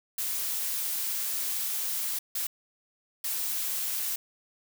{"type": "noise bursts at uneven times", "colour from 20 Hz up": "blue", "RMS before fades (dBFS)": -31, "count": 3, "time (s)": [[0.18, 2.19], [2.35, 2.47], [3.24, 4.16]], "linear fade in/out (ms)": 5, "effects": []}